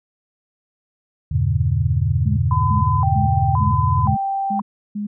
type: chord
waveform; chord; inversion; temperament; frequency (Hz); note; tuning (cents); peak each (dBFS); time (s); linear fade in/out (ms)
sine; E diminished seventh; none; just; 82.41 / 98.89 / 118.67 / 142.4; E2 / G2 / Bb2 / Db3; 0 / +16 / +31 / +47; -21; 1.31-4.15; 10
type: tone bursts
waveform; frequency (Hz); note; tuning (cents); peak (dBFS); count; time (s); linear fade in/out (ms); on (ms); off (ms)
sine; 206.9; G#3; -6; -22; 7; 2.25-5.07; 10; 120; 330
type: tone with vibrato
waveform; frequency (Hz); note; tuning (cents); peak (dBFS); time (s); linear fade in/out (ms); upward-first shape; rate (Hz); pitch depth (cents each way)
sine; 890; A5; +20; -19; 2.51-4.6; 2; square; 0.96; 220
effects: none